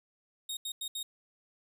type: tone bursts at uneven times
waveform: sawtooth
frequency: 3729 Hz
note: A#7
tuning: in tune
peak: -32 dBFS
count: 4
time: 0.49-0.57 / 0.65-0.72 / 0.81-0.88 / 0.95-1.03 s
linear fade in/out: 5 ms
effects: none